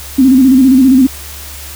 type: tone with vibrato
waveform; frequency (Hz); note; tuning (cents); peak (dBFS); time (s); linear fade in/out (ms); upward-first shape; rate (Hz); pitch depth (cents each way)
sine; 261.6; C4; 0; -3; 0.18-1.07; 10; square; 15; 66
effects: added 71 Hz sine -30 dBFS peak until 1.75 s + white hiss -29 dBFS RMS until 1.75 s